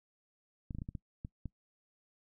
clicks, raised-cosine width 5 ms, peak -28 dBFS, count 8, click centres 0.708 / 0.749 / 0.786 / 0.819 / 0.889 / 0.952 / 1.249 / 1.457 s, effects noise-tail reverb RT60 0.1 s tail -23 dB re dry

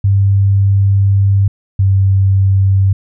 sine tone pair in turn, 98.7 / 96.89 Hz, G2 / G2, +12 / -20 cents, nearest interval unison, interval 32 cents, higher first, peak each -7 dBFS, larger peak neither, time 0.04-1.48 / 1.79-2.93 s, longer first, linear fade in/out 5 ms, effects none

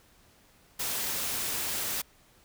white noise, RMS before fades -32 dBFS, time 0.79-2.02 s, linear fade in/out 10 ms, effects pink hiss -61 dBFS RMS until 2.44 s

